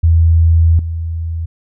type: tone with level steps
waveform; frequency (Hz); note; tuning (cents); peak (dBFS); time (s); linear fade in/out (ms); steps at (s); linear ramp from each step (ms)
sine; 82.41; E2; 0; -6 / -17; 0.03-1.46; 10; 0.79; 2
effects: none